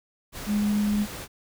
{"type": "tone in noise", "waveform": "sine", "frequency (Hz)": 207.7, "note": "G#3", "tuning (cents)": 0, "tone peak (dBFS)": -21, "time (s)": [0.46, 1.07], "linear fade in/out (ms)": 50, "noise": "pink", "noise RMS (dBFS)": -37, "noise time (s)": [0.32, 1.28], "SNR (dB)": 13, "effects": []}